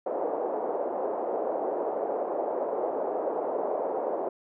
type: band-pass noise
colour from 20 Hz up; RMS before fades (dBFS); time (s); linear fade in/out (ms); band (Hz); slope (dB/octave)
pink; -30; 0.06-4.29; 5; 420 to 730; 24
effects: none